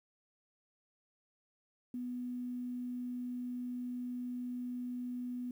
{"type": "tone with quantisation", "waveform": "sine", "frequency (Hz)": 246.9, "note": "B3", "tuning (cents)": 0, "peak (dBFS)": -37, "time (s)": [1.94, 5.51], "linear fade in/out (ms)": 2, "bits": 11, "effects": []}